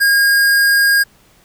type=tone; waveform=square; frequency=1625 Hz; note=G#6; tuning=38 cents flat; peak=-10 dBFS; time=0-1.04 s; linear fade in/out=20 ms; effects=pink hiss -51 dBFS RMS until 1.44 s